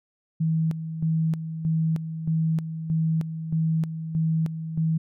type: tone with tremolo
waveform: sine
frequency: 160.8 Hz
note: E3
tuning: 43 cents flat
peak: -20 dBFS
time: 0.4-4.98 s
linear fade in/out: 10 ms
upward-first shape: square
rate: 1.6 Hz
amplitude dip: 65%
effects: none